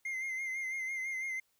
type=tone with vibrato; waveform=triangle; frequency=2093 Hz; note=C7; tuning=in tune; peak=-33 dBFS; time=0.05-1.4 s; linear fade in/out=5 ms; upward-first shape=sine; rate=6 Hz; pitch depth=40 cents each way; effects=white hiss -75 dBFS RMS until 1.59 s